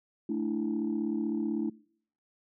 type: chord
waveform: sine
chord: A suspended fourth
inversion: none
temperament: equal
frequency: 220 / 293.7 / 329.6 Hz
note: A3 / D4 / E4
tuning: 0 / 0 / 0 cents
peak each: -32 dBFS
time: 0.29-1.7 s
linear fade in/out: 5 ms
effects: noise-tail reverb RT60 0.6 s tail -24 dB re dry + tanh soft clip ceiling -22 dBFS